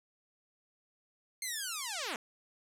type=linear sweep; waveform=5% pulse; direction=down; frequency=2141 to 203.3 Hz; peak=-24 dBFS; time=1.42-2.16 s; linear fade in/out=2 ms; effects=low-pass 11000 Hz 12 dB/octave